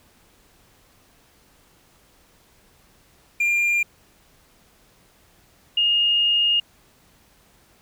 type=tone pair in turn; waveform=triangle / sine; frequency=2397 / 2844 Hz; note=D7 / F7; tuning=+35 / +31 cents; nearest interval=minor third; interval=296 cents; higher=second; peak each=-16 dBFS; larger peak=neither; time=3.4-3.83 / 5.77-6.6 s; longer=second; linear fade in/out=5 ms; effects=pink hiss -57 dBFS RMS until 7.81 s